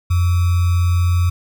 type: tone with sample-and-hold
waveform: sine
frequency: 88 Hz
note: F2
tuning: 14 cents sharp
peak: -12 dBFS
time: 0.1-1.3 s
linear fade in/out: 10 ms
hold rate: 1225 Hz
effects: none